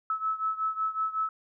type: beating tone pair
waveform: sine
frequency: 1299 / 1304.4 Hz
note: E6 / E6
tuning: -26 / -19 cents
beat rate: 5.4 Hz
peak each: -29 / -32 dBFS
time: 0.1-1.29 s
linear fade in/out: 2 ms
effects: none